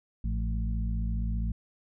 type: harmonic tone with a mistuned harmonic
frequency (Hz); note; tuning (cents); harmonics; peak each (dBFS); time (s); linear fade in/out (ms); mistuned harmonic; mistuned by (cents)
55; A1; 0; 1 / 2 / 3 / 4; -28 / -36 / -38 / -39; 0.24-1.52; 5; 3; +62
effects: none